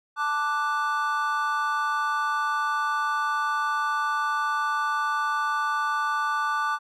triangle chord, D major, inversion second, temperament equal, 880 / 1174.7 / 1480 Hz, A5 / D6 / F#6, 0 / 0 / 0 cents, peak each -28 / -24 / -27 dBFS, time 0.16-6.79 s, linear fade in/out 50 ms, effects none

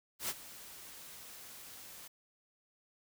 white noise with ADSR envelope, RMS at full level -35 dBFS, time 0.19-2.08 s, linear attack 100 ms, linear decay 41 ms, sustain -16 dB, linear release 7 ms, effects none

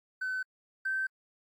triangle tone pair in turn, 1518 / 1549.9 Hz, F#6 / G6, +44 / -20 cents, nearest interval unison, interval 36 cents, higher second, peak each -28 / -25 dBFS, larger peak second, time 0.21-0.43 / 0.85-1.07 s, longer neither, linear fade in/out 10 ms, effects tanh soft clip ceiling -27 dBFS + AAC 64 kbps

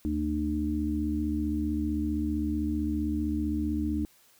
harmonic tone, 75.5 Hz, D2, 48 cents sharp, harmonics 1 / 3 / 4, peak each -32 / -32 / -29 dBFS, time 0.05-4.05 s, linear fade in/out 0 ms, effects white hiss -61 dBFS RMS until 4.39 s

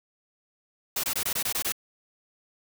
white noise bursts, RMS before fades -28 dBFS, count 8, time 0.96-1.722 s, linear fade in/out 5 ms, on 76 ms, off 22 ms, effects none

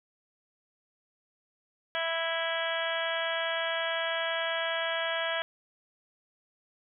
harmonic tone, 329.6 Hz, E4, in tune, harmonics 2 / 3 / 4 / 5 / 6 / 7 / 8 / 9 / 10, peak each -33 / -39 / -39 / -34 / -39 / -40 / -47 / -40 / -37 dBFS, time 1.95-5.42 s, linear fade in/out 0 ms, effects none

